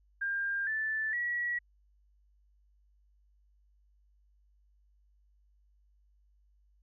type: tone with pitch steps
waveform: sine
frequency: 1601 / 1756 / 1926 Hz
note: G6 / A6 / B6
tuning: +36 / -4 / -44 cents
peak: -30 dBFS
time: 0.21-1.59 s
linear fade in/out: 10 ms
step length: 460 ms
effects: added 50 Hz sine -64 dBFS peak until 6.82 s